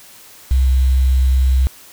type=tone with quantisation; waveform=sine; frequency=65 Hz; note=C2; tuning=11 cents flat; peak=-10 dBFS; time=0.51-1.67 s; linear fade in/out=0 ms; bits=6; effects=white hiss -42 dBFS RMS until 1.92 s

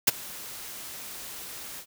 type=noise with ADSR envelope; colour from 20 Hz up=white; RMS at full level=-17 dBFS; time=0.07-1.86 s; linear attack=10 ms; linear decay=22 ms; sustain=-23 dB; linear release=74 ms; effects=none

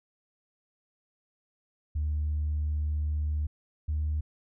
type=tone pair in turn; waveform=sine; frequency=75.4 / 76.06 Hz; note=D2 / D#2; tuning=+46 / -39 cents; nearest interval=unison; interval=15 cents; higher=second; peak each=-25 dBFS; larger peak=neither; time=1.95-3.47 / 3.88-4.21 s; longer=first; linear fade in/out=10 ms; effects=tanh soft clip ceiling -23 dBFS

